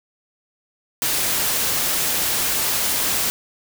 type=noise; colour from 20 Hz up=white; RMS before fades=-21 dBFS; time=1.02-3.3 s; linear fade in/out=0 ms; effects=none